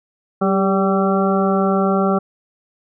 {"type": "harmonic tone with a mistuned harmonic", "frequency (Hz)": 192.8, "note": "G3", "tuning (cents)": -28, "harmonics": [1, 2, 3, 4, 6, 7], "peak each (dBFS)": [-17, -20, -22, -23, -25, -25], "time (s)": [0.41, 2.19], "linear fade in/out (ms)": 10, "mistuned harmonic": 2, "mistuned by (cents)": 37, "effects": []}